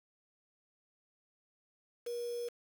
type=tone with quantisation; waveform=sine; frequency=477.9 Hz; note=A#4; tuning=43 cents sharp; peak=-36 dBFS; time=2.06-2.49 s; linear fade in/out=10 ms; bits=8; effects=none